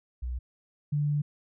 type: tone pair in turn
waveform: sine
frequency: 61.74 / 146.84 Hz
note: B1 / D3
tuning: 0 / 0 cents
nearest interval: octave + minor third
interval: 1500 cents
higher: second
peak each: -30 / -24 dBFS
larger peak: second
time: 0.22-0.39 / 0.92-1.22 s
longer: second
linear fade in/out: 10 ms
effects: none